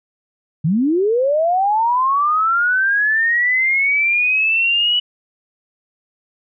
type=linear sweep; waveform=sine; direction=up; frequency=142.3 to 2960 Hz; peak=-13 dBFS; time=0.64-5 s; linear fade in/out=10 ms; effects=none